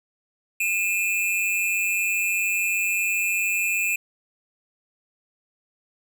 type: tone pair together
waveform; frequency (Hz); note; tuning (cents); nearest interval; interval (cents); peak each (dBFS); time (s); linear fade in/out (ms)
square; 2440 / 2629; D#7 / E7; -34 / -5; minor second; 129; -25; 0.6-3.96; 5
effects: none